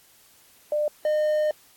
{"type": "tone pair in turn", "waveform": ["sine", "triangle"], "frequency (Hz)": [598, 609.2], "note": ["D5", "D#5"], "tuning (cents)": [31, -37], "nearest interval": "unison", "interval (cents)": 32, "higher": "second", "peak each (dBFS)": [-21, -18], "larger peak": "second", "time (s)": [[0.72, 0.88], [1.05, 1.51]], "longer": "second", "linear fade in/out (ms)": 2, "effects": ["white hiss -56 dBFS RMS until 1.76 s", "AAC 64 kbps"]}